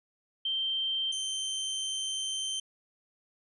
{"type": "tone pair in turn", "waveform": ["sine", "sawtooth"], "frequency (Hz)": [3136, 3116], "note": ["G7", "G7"], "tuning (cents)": [0, -11], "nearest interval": "unison", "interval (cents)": 11, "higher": "first", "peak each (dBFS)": -28, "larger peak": "neither", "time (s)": [[0.45, 1.12], [1.12, 2.6]], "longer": "second", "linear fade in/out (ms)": 5, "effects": ["resampled to 24000 Hz"]}